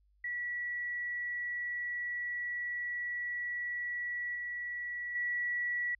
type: tone with level steps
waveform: sine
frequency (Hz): 1941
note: B6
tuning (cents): -31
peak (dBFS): -34 / -36 / -31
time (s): 0.24-5.95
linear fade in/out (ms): 5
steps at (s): 4.35 / 5.15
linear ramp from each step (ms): 5
effects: added 50 Hz sine -66 dBFS peak until 5.99 s